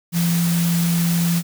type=tone in noise; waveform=sine; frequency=170.4 Hz; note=F3; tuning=42 cents flat; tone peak=-16 dBFS; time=0.12-1.43 s; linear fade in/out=50 ms; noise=white; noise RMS=-27 dBFS; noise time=0.12-1.43 s; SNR=+8 dB; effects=none